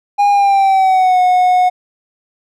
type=tone with pitch glide; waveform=triangle; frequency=814 to 729.4 Hz; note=G#5 to F#5; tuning=-35 to -25 cents; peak=-6 dBFS; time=0.18-1.7 s; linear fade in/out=20 ms; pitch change=-190 cents; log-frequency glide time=0.29-1.2 s; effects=none